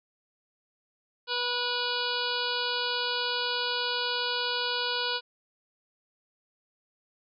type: harmonic tone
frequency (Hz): 488.3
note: B4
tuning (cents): -20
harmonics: 1 / 2 / 3 / 5 / 6 / 7 / 8 / 9 / 10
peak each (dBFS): -36 / -35 / -34 / -40 / -35 / -38 / -36 / -35 / -39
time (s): 1.27-5.21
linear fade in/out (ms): 50
effects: none